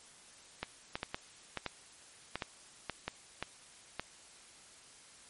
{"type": "clicks", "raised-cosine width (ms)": 0.3, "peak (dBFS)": -19, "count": 12, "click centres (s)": [0.63, 0.955, 1.031, 1.145, 1.573, 1.663, 2.356, 2.422, 2.897, 3.08, 3.426, 3.996], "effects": ["white hiss -57 dBFS RMS until 5.29 s", "MP3 48 kbps"]}